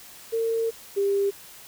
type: tone pair in turn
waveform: sine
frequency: 454.6 / 398.3 Hz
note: A#4 / G4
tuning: -43 / +28 cents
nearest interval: major second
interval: 229 cents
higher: first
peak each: -22 / -20 dBFS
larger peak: second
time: 0.32-0.71 / 0.96-1.31 s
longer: first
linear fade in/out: 20 ms
effects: white hiss -46 dBFS RMS until 1.67 s